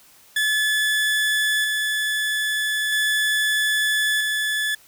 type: tone with tremolo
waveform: 30% pulse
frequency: 1724 Hz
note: A6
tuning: 36 cents flat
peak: -16 dBFS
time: 0.36-4.75 s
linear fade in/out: 5 ms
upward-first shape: square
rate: 0.39 Hz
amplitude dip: 25%
effects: white hiss -52 dBFS RMS until 4.87 s